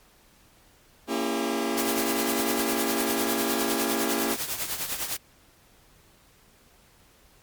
sawtooth chord, A# diminished seventh, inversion none, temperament just, 233.1 / 279.7 / 335.6 / 402.8 Hz, A#3 / C#4 / E4 / G4, 0 / +16 / +31 / +47 cents, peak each -27 dBFS, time 1.07-4.37 s, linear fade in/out 50 ms
white noise with tremolo, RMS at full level -28 dBFS, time 1.77-5.17 s, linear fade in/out 5 ms, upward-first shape triangle, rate 9.9 Hz, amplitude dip 70%
effects pink hiss -58 dBFS RMS until 7.42 s + MP3 96 kbps

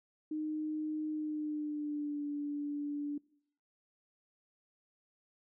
sine tone with pitch glide, 307.8 to 290.7 Hz, D#4 to D4, -19 to -18 cents, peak -34 dBFS, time 0.31-3.18 s, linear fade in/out 5 ms, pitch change -99 cents, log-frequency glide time 1.1-2.26 s, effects noise-tail reverb RT60 0.7 s tail -24 dB re dry

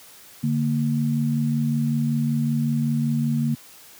sine tone pair together, 145.21 / 230.5 Hz, D3 / A#3, -19 / -19 cents, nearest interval minor sixth, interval 800 cents, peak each -22 dBFS, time 0.43-3.55 s, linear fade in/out 10 ms, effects white hiss -47 dBFS RMS until 3.99 s + high-pass 80 Hz 12 dB/octave

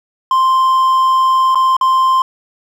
triangle tone with dropouts, 1046.5 Hz, C6, in tune, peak -7 dBFS, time 0.31-2.22 s, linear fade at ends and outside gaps 2 ms, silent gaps 1.547-1.555 / 1.767-1.811 s, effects none

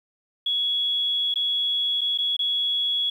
sine tone with dropouts, 3357 Hz, G#7, 18 cents sharp, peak -21 dBFS, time 0.46-3.1 s, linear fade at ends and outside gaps 5 ms, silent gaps 1.341-1.357 / 2.01-2.014 / 2.177-2.185 / 2.367-2.391 s, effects 9-bit

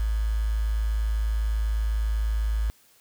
sine tone with quantisation, 54 Hz, A1, 32 cents flat, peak -22 dBFS, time 0-2.7 s, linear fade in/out 0 ms, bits 7, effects white hiss -59 dBFS RMS until 3 s

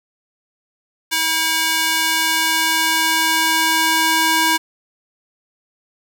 square tone with high-pass filter sweep, 322 Hz, E4, 41 cents flat, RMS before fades -17 dBFS, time 1.11-4.58 s, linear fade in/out 20 ms, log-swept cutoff 1800 to 900 Hz, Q 0.73, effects none

